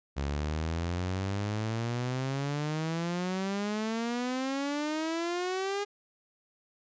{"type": "exponential sweep", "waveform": "sawtooth", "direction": "up", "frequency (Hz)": [68.7, 411.3], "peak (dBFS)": -26, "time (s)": [0.16, 5.85], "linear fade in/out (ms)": 20, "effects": ["resampled to 16000 Hz"]}